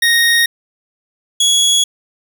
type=tone pair in turn; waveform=25% pulse; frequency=1864 / 3352 Hz; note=A#6 / G#7; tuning=-1 / +15 cents; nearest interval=minor seventh; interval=1016 cents; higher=second; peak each=-6 / -6 dBFS; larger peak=neither; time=0.02-0.46 / 1.4-1.84 s; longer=neither; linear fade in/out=5 ms; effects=none